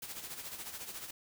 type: noise with tremolo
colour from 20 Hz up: white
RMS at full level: -42 dBFS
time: 0.02-1.11 s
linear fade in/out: 5 ms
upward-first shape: sine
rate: 14 Hz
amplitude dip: 60%
effects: none